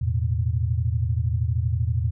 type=chord; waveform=sine; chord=E suspended fourth; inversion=none; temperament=equal with one note detuned; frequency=82.41 / 110.77 / 123.47 Hz; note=E2 / A2 / B2; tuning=0 / +12 / 0 cents; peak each=-24 / -24 / -27 dBFS; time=0.01-2.11 s; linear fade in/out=10 ms; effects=none